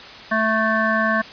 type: harmonic tone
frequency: 220 Hz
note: A3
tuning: in tune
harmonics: 1 / 3 / 5 / 7 / 8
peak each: -23 / -23 / -23 / -23 / -23 dBFS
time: 0.31-1.22 s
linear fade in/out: 10 ms
effects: white hiss -38 dBFS RMS until 1.32 s + resampled to 11025 Hz